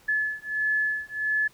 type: beating tone pair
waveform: sine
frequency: 1720 / 1721.5 Hz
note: A6 / A6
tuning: -40 / -38 cents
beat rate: 1.5 Hz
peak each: -27 dBFS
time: 0.08-1.48 s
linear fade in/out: 10 ms
effects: pink hiss -57 dBFS RMS until 1.53 s